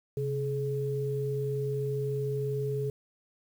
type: tone pair together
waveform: sine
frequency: 133.61 / 424.2 Hz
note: C3 / G#4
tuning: +37 / +37 cents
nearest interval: octave + minor sixth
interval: 2000 cents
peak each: -31 / -31 dBFS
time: 0.17-2.9 s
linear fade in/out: 2 ms
effects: 9-bit